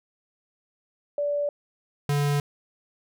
sine / square tone pair in turn, 580 / 144.29 Hz, D5 / D3, -22 / -30 cents, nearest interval 2 octaves, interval 2408 cents, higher first, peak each -23 / -22 dBFS, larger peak second, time 1.18-1.49 / 2.09-2.4 s, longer neither, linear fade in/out 2 ms, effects none

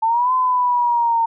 sine linear two-way sweep, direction up then down, 880 to 1026 to 911 Hz, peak -14 dBFS, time 0.02-1.26 s, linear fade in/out 10 ms, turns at 0.33 s, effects none

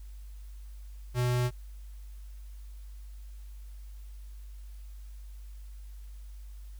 square tone, 123.47 Hz, B2, in tune, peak -26 dBFS, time 1.14-1.51 s, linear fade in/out 50 ms, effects added 50 Hz sine -42 dBFS peak until 6.79 s + white hiss -64 dBFS RMS until 6.79 s

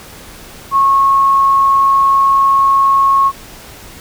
sine tone, 1094 Hz, C#6, 23 cents flat, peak -7 dBFS, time 0.71-3.32 s, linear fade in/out 50 ms, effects pink hiss -35 dBFS RMS until 4 s

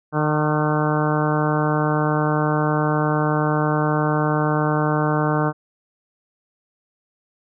harmonic tone with a mistuned harmonic, 151.6 Hz, D#3, 45 cents flat, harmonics 1 / 2 / 3 / 4 / 5 / 6 / 7 / 8 / 9 / 10, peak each -21 / -24 / -26 / -27 / -28 / -29 / -29 / -30 / -31 / -31 dBFS, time 0.12-5.53 s, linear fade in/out 50 ms, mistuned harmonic 7, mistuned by +31 cents, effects none

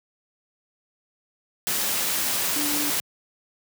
sine tone in noise, 293.7 Hz, D4, in tune, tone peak -29 dBFS, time 2.56-2.9 s, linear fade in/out 0 ms, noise white, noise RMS -25 dBFS, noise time 1.67-3 s, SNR -7 dB, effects high-pass 100 Hz 12 dB/octave

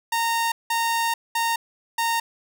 sawtooth tone bursts at uneven times, 922 Hz, A#5, 19 cents flat, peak -17 dBFS, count 4, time 0.12-0.52 / 0.7-1.14 / 1.35-1.56 / 1.98-2.2 s, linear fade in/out 5 ms, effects none

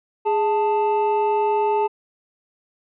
triangle tone pair together, 415.3 / 880 Hz, G#4 / A5, 0 / 0 cents, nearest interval octave + minor second, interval 1300 cents, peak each -18 dBFS, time 0.25-1.88 s, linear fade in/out 20 ms, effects resampled to 8000 Hz

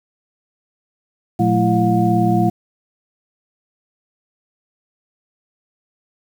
sine tone cluster, 116.6 / 179.7 / 217.1 / 335.9 / 717 Hz, A#2 / F3 / A3 / E4 / F5, +1 / +50 / -23 / +33 / +45 cents, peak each -19 dBFS, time 1.39-2.5 s, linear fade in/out 10 ms, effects 7-bit

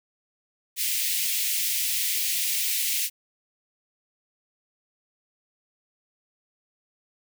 white high-pass noise, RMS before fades -26 dBFS, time 0.76-3.1 s, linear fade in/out 50 ms, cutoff 2000 Hz, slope 48 dB/octave, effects none

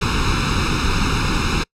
pink noise with comb filter, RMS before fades -18 dBFS, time 0.01-1.64 s, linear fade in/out 10 ms, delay 0.77 ms, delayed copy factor +0.95, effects noise-tail reverb RT60 0.1 s tail -26 dB re dry + low-pass 5000 Hz 12 dB/octave

